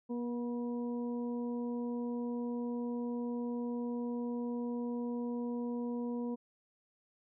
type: harmonic tone with a mistuned harmonic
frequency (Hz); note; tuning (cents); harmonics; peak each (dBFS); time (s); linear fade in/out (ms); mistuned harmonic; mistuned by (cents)
240; B3; -49; 1 / 2 / 3 / 4; -35 / -41 / -55 / -50; 0.09-6.36; 20; 4; +16
effects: none